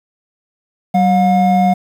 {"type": "tone pair together", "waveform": "triangle", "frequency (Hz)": [190, 717.3], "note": ["F#3", "F5"], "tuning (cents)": [46, 46], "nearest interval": "octave + major seventh", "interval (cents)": 2300, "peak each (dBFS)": -10, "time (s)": [0.94, 1.74], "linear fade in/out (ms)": 10, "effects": ["7-bit"]}